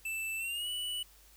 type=tone with pitch glide; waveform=square; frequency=2649 to 2956 Hz; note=E7 to F#7; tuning=+8 to -2 cents; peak=-35 dBFS; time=0.05-1.03 s; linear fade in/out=5 ms; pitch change=+190 cents; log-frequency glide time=0.37-0.69 s; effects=added 50 Hz sine -61 dBFS peak until 1.36 s + white hiss -61 dBFS RMS until 1.36 s